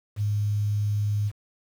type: tone with quantisation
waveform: sine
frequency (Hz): 103.83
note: G#2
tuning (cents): 0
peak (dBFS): -22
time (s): 0.16-1.32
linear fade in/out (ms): 50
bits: 8
effects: none